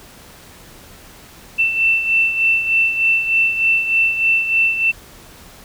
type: beating tone pair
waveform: sine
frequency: 2675 / 2678.3 Hz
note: E7 / E7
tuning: +25 / +27 cents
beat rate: 3.3 Hz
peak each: -14 / -21 dBFS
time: 1.58-4.92 s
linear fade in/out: 20 ms
effects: pink hiss -42 dBFS RMS until 5.64 s